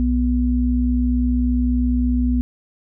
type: tone pair together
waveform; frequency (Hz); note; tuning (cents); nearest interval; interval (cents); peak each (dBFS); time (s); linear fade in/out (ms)
sine; 61.73 / 246.9; B1 / B3; 0 / 0; 2 octaves; 2400; -18; 0-2.41; 0
effects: none